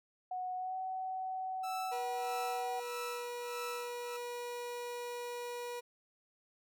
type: tone with pitch glide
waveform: sine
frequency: 736 to 752.8 Hz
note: F#5 to F#5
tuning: -9 to +30 cents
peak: -36 dBFS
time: 0.31-2.8 s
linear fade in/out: 5 ms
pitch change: +39 cents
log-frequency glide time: 0.56-0.77 s
type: tone with tremolo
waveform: sawtooth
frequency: 1318.5 Hz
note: E6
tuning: in tune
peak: -37 dBFS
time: 1.63-4.17 s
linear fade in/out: 10 ms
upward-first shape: sine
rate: 1.6 Hz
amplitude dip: 95%
type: tone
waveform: 30% pulse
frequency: 483.5 Hz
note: B4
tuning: 37 cents flat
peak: -37 dBFS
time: 1.91-5.81 s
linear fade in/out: 20 ms
effects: none